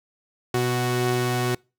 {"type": "tone pair together", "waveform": "sawtooth", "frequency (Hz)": [123.94, 370], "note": ["B2", "F#4"], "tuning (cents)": [7, 0], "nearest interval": "octave + perfect fifth", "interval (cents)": 1893, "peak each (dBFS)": -20, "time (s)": [0.54, 1.55], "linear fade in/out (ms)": 5, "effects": ["noise-tail reverb RT60 0.3 s tail -26 dB re dry"]}